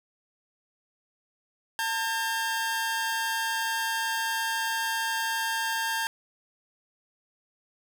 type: tone pair together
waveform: sawtooth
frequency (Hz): 901.9 / 1607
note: A5 / G6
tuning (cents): +43 / +43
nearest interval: minor seventh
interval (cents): 1000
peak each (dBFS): -26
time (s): 1.79-6.07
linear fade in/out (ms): 0
effects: none